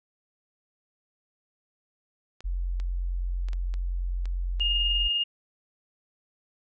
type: clicks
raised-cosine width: 0.2 ms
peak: -27 dBFS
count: 7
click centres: 2.406 / 2.8 / 3.486 / 3.532 / 3.74 / 4.256 / 4.598 s
type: tone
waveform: sine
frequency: 44.42 Hz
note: F1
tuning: 30 cents sharp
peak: -26 dBFS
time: 2.44-5.09 s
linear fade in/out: 20 ms
type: tone with tremolo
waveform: sine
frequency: 2837 Hz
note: F7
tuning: 27 cents sharp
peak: -22 dBFS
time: 4.6-5.24 s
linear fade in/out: 10 ms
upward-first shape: sine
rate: 20 Hz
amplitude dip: 30%
effects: none